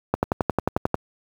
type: click train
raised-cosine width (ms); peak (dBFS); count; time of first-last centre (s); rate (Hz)
1; -5; 10; 0.14-0.944; 11.2
effects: high-pass 60 Hz 12 dB/octave + 7-bit